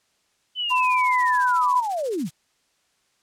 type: linear sweep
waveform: sine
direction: down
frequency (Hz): 3048 to 123.47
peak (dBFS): -23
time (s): 0.55-2.3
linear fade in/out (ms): 50
type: noise with tremolo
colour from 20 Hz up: blue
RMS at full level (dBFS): -35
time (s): 0.69-2.31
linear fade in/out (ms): 5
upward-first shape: triangle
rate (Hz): 14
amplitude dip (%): 95
type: tone with pitch glide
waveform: sine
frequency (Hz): 1006 to 993.9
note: B5 to B5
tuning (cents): +32 to +11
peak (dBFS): -18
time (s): 0.7-1.81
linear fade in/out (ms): 20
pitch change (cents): -21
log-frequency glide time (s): 0.97-1.47
effects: white hiss -67 dBFS RMS until 3.22 s + low-pass 8000 Hz 12 dB/octave